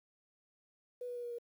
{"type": "tone with pitch steps", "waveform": "sine", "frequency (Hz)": [493, 488.2, 483.4, 478.7, 474], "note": ["B4", "B4", "B4", "A#4", "A#4"], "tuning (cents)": [-3, -20, -37, 46, 29], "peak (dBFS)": -39, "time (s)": [1.01, 1.385], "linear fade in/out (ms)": 5, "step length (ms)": 75, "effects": ["11-bit"]}